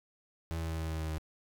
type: tone with pitch steps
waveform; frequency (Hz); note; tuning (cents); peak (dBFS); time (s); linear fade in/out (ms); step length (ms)
35% pulse; 82 / 81.43 / 80.87 / 80.31 / 79.76 / 79.21 / 78.66; E2 / E2 / E2 / E2 / D#2 / D#2 / D#2; -9 / -21 / -33 / -45 / +43 / +32 / +19; -32; 0.51-1.182; 0; 96
effects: 11-bit